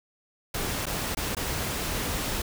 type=noise with dropouts; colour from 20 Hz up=pink; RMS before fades=-30 dBFS; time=0.54-2.42 s; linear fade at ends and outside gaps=5 ms; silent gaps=0.857-0.866 / 1.149-1.17 / 1.35-1.367 s; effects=none